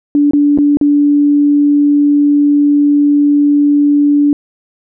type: tone with dropouts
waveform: sine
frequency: 290 Hz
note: D4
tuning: 22 cents flat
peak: -6 dBFS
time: 0.15-4.33 s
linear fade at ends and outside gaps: 1 ms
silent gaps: 0.31-0.334 / 0.576-0.586 / 0.771-0.812 s
effects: none